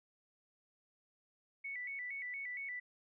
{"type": "tone with vibrato", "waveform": "sine", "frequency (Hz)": 2093, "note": "C7", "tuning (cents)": 0, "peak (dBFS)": -40, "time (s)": [1.64, 2.8], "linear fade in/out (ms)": 10, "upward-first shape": "square", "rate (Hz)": 4.3, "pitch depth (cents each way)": 98, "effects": []}